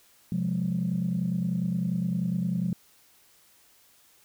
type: chord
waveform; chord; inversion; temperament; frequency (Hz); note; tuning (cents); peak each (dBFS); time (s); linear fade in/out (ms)
sine; F minor; second; equal with one note detuned; 130.81 / 177.77 / 207.7; C3 / F3 / Ab3; 0 / +31 / 0; -32 / -26 / -31; 0.32-2.73; 2
effects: tanh soft clip ceiling -18 dBFS + white hiss -60 dBFS RMS until 4.24 s